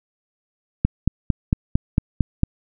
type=click train; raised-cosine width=5 ms; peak=-3 dBFS; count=8; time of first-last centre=0.85-2.434 s; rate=4.42 Hz; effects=none

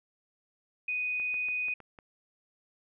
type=tone; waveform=sine; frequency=2489 Hz; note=D#7; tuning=in tune; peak=-29 dBFS; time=0.88-1.74 s; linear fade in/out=5 ms
type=clicks; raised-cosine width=0.5 ms; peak=-34 dBFS; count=6; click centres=1.199 / 1.342 / 1.486 / 1.684 / 1.803 / 1.988 s
effects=none

